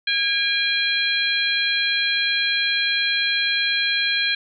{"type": "harmonic tone with a mistuned harmonic", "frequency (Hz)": 817, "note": "G#5", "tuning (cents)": -29, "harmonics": [2, 3, 4, 5], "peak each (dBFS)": [-24, -24, -24, -24], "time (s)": [0.07, 4.35], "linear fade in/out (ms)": 5, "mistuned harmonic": 3, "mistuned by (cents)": -39, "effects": []}